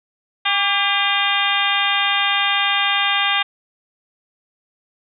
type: harmonic tone with a mistuned harmonic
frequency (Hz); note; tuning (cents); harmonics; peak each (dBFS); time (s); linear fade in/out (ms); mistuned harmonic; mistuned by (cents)
401.7; G4; +42; 2 / 3 / 4 / 5 / 6 / 7 / 8 / 9; -24 / -24 / -24 / -24 / -24 / -24 / -24 / -24; 0.45-3.43; 10; 3; -51
effects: none